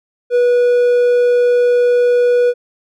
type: tone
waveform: triangle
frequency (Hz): 487.4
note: B4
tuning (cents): -23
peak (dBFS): -7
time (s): 0.3-2.54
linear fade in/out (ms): 50
effects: none